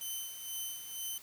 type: tone with tremolo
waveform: 5% pulse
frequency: 3052 Hz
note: G7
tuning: 47 cents flat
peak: -28 dBFS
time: 0.01-1.18 s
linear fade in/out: 2 ms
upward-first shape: sine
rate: 2.1 Hz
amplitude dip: 60%
effects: white hiss -55 dBFS RMS until 1.22 s